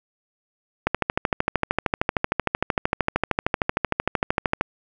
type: click train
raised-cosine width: 0.5 ms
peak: -4 dBFS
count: 50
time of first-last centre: 0.87-4.61 s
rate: 13.1 Hz
effects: none